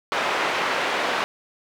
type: band-pass noise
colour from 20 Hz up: pink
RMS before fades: -24 dBFS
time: 0.12-1.24 s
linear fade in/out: 0 ms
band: 540 to 2700 Hz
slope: 12 dB/octave
effects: none